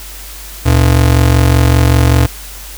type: ring-modulated tone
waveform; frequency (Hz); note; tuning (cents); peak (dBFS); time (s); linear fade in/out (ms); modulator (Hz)
square; 95.8; G2; -39; -4; 0.65-2.27; 20; 22.6
effects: added 50 Hz sine -30 dBFS peak until 2.77 s + white hiss -31 dBFS RMS until 2.77 s